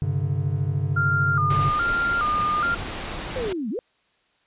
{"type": "chord", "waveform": "triangle", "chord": "G suspended fourth", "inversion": "none", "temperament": "equal with one note detuned", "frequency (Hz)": [98, 133.48, 146.83], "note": ["G2", "C3", "D3"], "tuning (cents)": [0, 35, 0], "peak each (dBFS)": -24, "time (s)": [0.02, 1.7], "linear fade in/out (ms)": 0}
{"type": "tone with vibrato", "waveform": "sine", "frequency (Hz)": 1300, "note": "E6", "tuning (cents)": -24, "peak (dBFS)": -20, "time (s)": [0.96, 2.75], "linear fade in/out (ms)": 10, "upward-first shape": "square", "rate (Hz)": 1.2, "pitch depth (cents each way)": 120}
{"type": "noise", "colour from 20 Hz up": "pink", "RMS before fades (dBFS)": -31, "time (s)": [1.5, 3.53], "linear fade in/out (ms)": 5}
{"type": "linear two-way sweep", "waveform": "sine", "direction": "down then up", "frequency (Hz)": [531, 194.5, 531], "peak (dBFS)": -25, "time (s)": [3.36, 3.79], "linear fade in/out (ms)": 0, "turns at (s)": 3.7}
{"effects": ["white hiss -65 dBFS RMS until 4.46 s", "resampled to 8000 Hz"]}